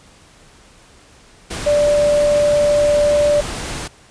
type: tone in noise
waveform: sine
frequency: 587.3 Hz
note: D5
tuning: in tune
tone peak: -11 dBFS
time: 1.66-3.41 s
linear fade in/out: 10 ms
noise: pink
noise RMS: -26 dBFS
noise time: 1.5-3.88 s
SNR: +12 dB
effects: pink hiss -47 dBFS RMS until 4.1 s + resampled to 22050 Hz